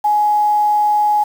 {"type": "tone with quantisation", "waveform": "sine", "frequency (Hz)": 838, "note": "G#5", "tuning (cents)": 15, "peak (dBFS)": -11, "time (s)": [0.04, 1.24], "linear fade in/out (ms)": 10, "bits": 6, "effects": []}